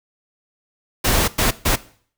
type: noise bursts at uneven times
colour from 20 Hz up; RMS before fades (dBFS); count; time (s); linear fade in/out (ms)
pink; -17; 3; 1.04-1.28 / 1.38-1.51 / 1.65-1.76; 10
effects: noise-tail reverb RT60 0.5 s tail -18 dB re dry